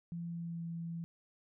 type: tone with pitch glide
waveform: sine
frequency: 170 to 167.47 Hz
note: F3 to E3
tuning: -46 to +28 cents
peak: -38 dBFS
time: 0.12-1.04 s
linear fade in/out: 0 ms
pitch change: -26 cents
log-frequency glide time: 0.26-0.65 s
effects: none